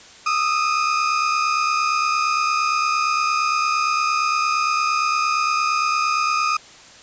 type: tone pair together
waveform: 35% pulse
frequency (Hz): 1231.3 / 1300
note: D#6 / E6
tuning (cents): -18 / -24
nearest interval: minor second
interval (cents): 94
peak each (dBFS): -17 / -23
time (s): 0.26-6.57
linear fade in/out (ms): 5
effects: white hiss -44 dBFS RMS until 7.02 s + resampled to 16000 Hz